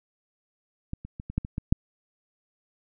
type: clicks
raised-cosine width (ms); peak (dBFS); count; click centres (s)
5; -19 / -26 / -24 / -23 / -12 / -22 / -17 / -6; 8; 0.934 / 1.05 / 1.199 / 1.3 / 1.38 / 1.449 / 1.581 / 1.725
effects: none